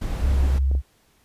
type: noise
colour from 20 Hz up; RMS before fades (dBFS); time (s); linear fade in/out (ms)
brown; -27; 0.01-0.59; 10
type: tone with vibrato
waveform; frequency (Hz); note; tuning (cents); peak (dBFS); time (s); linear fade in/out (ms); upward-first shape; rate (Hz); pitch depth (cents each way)
sine; 67.2; C2; +47; -17; 0.2-0.82; 50; sine; 8.3; 9
type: clicks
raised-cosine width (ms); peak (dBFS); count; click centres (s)
2; -23; 2; 0.714 / 0.751
effects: pink hiss -61 dBFS RMS until 1.24 s + resampled to 32000 Hz

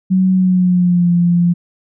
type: tone with pitch glide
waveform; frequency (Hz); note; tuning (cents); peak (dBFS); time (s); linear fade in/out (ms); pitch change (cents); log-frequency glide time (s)
sine; 187.1 to 173.57; F#3 to F3; +20 to -10; -9; 0.1-1.54; 20; -130; 0.32-1.11
effects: none

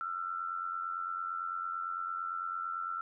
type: tone with amplitude modulation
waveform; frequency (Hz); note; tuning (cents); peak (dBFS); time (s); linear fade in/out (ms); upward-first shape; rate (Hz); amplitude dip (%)
sine; 1344; E6; +33; -31; 0.01-3.01; 0; sine; 88.9; 70
effects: none

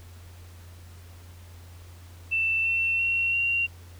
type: tone with pitch steps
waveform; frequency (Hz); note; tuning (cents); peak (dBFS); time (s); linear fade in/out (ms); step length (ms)
sine; 2669 / 2698 / 2728 / 2758; E7 / E7 / F7 / F7; +21 / +40 / -41 / -22; -22; 2.31-3.67; 20; 340
effects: added 87 Hz sine -44 dBFS peak until 3.99 s + pink hiss -54 dBFS RMS until 3.99 s

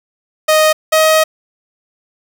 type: tone pair in turn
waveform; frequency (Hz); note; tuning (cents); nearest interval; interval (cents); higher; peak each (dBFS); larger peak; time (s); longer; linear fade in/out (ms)
sawtooth; 622.3 / 630.6; D#5 / D#5; 0 / +23; unison; 23; second; -4; neither; 0.48-0.73 / 0.92-1.24; second; 10
effects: 7-bit

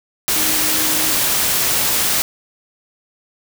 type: tone in noise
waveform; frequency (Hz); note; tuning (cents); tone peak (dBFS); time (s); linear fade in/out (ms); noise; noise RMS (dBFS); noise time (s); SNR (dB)
sine; 311.1; D#4; 0; -28; 0.36-1.13; 0; white; -17; 0.28-2.22; -14
effects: none

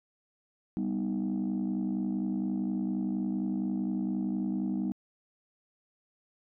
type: chord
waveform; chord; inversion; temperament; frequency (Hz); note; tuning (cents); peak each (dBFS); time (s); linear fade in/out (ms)
sine; G augmented; none; equal; 196 / 246.9 / 311.1; G3 / B3 / D#4; 0 / 0 / 0; -30 / -32 / -33; 0.77-4.92; 0
effects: tanh soft clip ceiling -24 dBFS

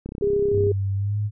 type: click train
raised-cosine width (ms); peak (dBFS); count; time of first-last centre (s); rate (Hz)
3; -19; 21; 0.06-0.668; 32.9
type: tone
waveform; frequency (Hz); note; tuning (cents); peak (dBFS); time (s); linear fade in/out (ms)
sine; 406; G#4; -39; -18; 0.22-0.72; 5
type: tone with pitch glide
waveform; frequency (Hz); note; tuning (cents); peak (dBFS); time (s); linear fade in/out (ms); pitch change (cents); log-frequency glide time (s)
sine; 98 to 104.43; G2 to G#2; 0 to +10; -21; 0.51-1.31; 50; +110; 0.95-1.18
effects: none

